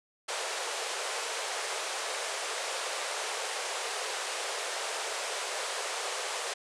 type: band-pass noise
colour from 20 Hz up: pink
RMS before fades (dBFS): -35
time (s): 0.28-6.54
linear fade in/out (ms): 10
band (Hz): 430 to 9700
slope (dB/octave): 48
effects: none